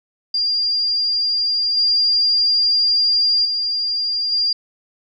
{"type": "tone with level steps", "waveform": "sine", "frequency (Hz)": 4796, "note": "D8", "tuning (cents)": 36, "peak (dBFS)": [-16, -13, -18, -15], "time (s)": [0.34, 4.53], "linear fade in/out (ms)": 5, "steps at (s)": [1.77, 3.45, 4.32], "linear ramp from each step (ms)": 2, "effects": []}